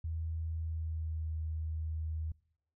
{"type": "tone with pitch glide", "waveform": "sine", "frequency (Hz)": [80.9, 79.24], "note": ["E2", "D#2"], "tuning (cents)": [-32, 32], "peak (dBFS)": -34, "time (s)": [0.04, 2.32], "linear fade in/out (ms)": 5, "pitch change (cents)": -36, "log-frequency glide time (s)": [0.6, 1.3], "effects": ["noise-tail reverb RT60 0.7 s tail -24 dB re dry"]}